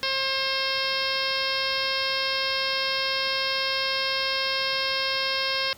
harmonic tone, 534 Hz, C5, 35 cents sharp, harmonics 1 / 2 / 3 / 4 / 5 / 6 / 7 / 8 / 9 / 10, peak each -33 / -33 / -33 / -33 / -33 / -33 / -33 / -33 / -33 / -33 dBFS, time 0.03-5.73 s, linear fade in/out 0 ms, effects pink hiss -49 dBFS RMS until 5.77 s + high-pass 60 Hz 12 dB/octave

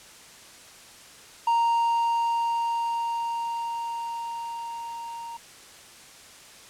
triangle tone with level ramp, 930 Hz, A#5, 4 cents flat, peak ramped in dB -17 to -33 dBFS, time 1.47-5.37 s, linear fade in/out 5 ms, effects white hiss -48 dBFS RMS until 6.69 s + low-pass 9000 Hz 12 dB/octave

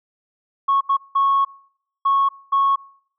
sine tone bursts at uneven times, 1101 Hz, C#6, 12 cents flat, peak -13 dBFS, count 5, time 0.68-0.81 / 0.89-0.97 / 1.15-1.45 / 2.05-2.29 / 2.52-2.76 s, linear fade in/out 10 ms, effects noise-tail reverb RT60 0.7 s tail -26 dB re dry + tanh soft clip ceiling -10 dBFS

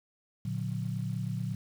sine chord, Bb augmented, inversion none, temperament just, 116.54 / 145.68 / 182.1 Hz, Bb2 / D3 / F#3, 0 / -14 / -27 cents, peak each -34 / -36 / -36 dBFS, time 0.45-1.55 s, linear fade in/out 5 ms, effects 9-bit

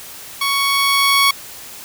15% pulse tone with level ramp, 1113 Hz, C#6, 7 cents sharp, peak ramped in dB -10 to -4 dBFS, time 0.41-1.31 s, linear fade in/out 5 ms, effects white hiss -35 dBFS RMS until 1.84 s

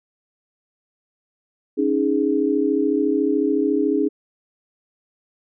sine chord, C# suspended second, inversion none, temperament equal, 277.2 / 311.1 / 415.3 Hz, C#4 / D#4 / G#4, 0 / 0 / 0 cents, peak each -21 dBFS, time 1.77-4.09 s, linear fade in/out 20 ms, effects none

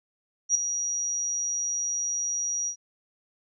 sine tone with ADSR envelope, 5760 Hz, F#8, 47 cents flat, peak -16 dBFS, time 0.49-2.76 s, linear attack 61 ms, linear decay 3 ms, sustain -10 dB, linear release 86 ms, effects none

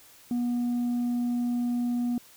sine tone, 241.9 Hz, B3, 36 cents flat, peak -22 dBFS, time 0.31-2.18 s, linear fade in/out 2 ms, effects tanh soft clip ceiling -24 dBFS + white hiss -54 dBFS RMS until 2.36 s

